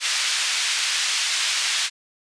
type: band-pass noise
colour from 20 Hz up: white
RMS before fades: -23 dBFS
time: 0-1.9 s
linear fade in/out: 50 ms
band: 1800 to 5100 Hz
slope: 12 dB/octave
effects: resampled to 22050 Hz